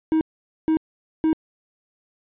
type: tone bursts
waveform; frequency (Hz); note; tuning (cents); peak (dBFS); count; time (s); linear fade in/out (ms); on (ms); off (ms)
triangle; 317.1; D#4; +33; -14; 3; 0.12-1.33; 0; 90; 470
effects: resampled to 8000 Hz